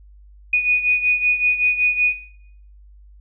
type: beating tone pair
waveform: sine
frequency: 2472 / 2477.3 Hz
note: D#7 / D#7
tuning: -12 / -8 cents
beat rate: 5.3 Hz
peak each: -15 / -23 dBFS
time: 0.53-2.13 s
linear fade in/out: 5 ms
effects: noise-tail reverb RT60 0.7 s tail -18 dB re dry + added 50 Hz sine -43 dBFS peak until 3.2 s